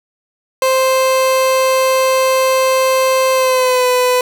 30% pulse tone with pitch glide, 523.3 to 500 Hz, C5 to B4, 0 to +21 cents, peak -8 dBFS, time 0.62-4.21 s, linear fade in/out 2 ms, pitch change -79 cents, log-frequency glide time 3.33-3.87 s, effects none

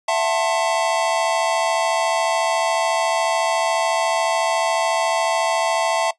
square chord, F# half-diminished seventh, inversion third, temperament just, 666 / 740 / 888 / 1065.6 Hz, E5 / F#5 / A5 / C6, +18 / 0 / +16 / +31 cents, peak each -21 / -27 / -23 / -27 dBFS, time 0.08-6.11 s, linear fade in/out 5 ms, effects noise-tail reverb RT60 0.1 s tail -18 dB re dry + resampled to 22050 Hz

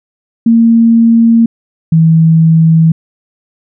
sine tone pair in turn, 229.7 / 162.08 Hz, A#3 / E3, -25 / -29 cents, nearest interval tritone, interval 604 cents, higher first, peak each -3 dBFS, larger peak neither, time 0.46-1.46 / 1.92-2.92 s, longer neither, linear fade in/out 5 ms, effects none

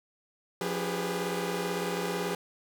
sawtooth tone cluster, 176.1 / 286.4 / 398.9 / 417 / 493 Hz, F3 / D4 / G4 / G#4 / B4, +15 / -43 / +30 / +7 / -3 cents, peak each -31 / -38 / -31 / -33 / -33 dBFS, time 0.61-2.35 s, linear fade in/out 2 ms, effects none

